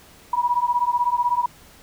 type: beating tone pair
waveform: sine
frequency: 962 / 978 Hz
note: B5 / B5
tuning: -46 / -17 cents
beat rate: 16 Hz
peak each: -21 / -21 dBFS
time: 0.33-1.46 s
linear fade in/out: 5 ms
effects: pink hiss -49 dBFS RMS until 1.82 s